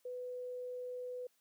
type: tone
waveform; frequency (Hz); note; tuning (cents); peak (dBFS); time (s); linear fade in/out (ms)
sine; 497.9; B4; +14; -40; 0.05-1.27; 5
effects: white hiss -75 dBFS RMS until 1.4 s + high-pass 200 Hz 12 dB/octave